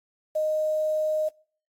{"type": "tone with quantisation", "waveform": "sine", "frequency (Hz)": 619, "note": "D#5", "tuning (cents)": -9, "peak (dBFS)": -22, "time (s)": [0.35, 1.29], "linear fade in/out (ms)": 10, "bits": 8, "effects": ["noise-tail reverb RT60 0.5 s tail -26 dB re dry", "AAC 64 kbps"]}